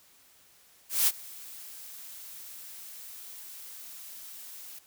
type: noise with ADSR envelope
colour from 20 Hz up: blue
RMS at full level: -22 dBFS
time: 0.89-4.79 s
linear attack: 180 ms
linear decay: 43 ms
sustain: -23 dB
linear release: 7 ms
effects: white hiss -60 dBFS RMS until 4.86 s